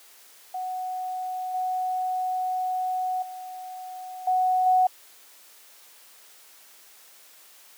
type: tone with level steps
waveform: sine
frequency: 740 Hz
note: F#5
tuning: in tune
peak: -28 / -24 / -35 / -19 / -16 dBFS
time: 0.54-4.87 s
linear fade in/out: 5 ms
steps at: 1.54 / 3.22 / 4.27 / 4.66 s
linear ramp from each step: 5 ms
effects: white hiss -52 dBFS RMS until 7.77 s + high-pass 400 Hz 12 dB/octave